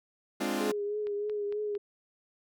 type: chord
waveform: sawtooth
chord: D half-diminished seventh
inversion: second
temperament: equal with one note detuned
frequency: 207.7 / 261.6 / 295.2 / 349.2 Hz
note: Ab3 / C4 / D4 / F4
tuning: 0 / 0 / +9 / 0 cents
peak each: -31 dBFS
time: 0.4-0.72 s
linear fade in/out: 10 ms
type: tone with vibrato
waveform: sine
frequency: 415.3 Hz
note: G#4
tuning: in tune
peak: -30 dBFS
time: 0.6-1.78 s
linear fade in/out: 10 ms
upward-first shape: triangle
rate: 3.2 Hz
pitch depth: 41 cents each way
type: click train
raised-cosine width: 0.3 ms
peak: -33 dBFS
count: 4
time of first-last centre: 1.07-1.752 s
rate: 4.4 Hz
effects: none